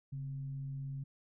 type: tone with frequency modulation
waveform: sine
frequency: 137.8 Hz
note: C#3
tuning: 10 cents flat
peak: -38 dBFS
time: 0.12-1.04 s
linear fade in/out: 10 ms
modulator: 116 Hz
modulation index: 0.22
effects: none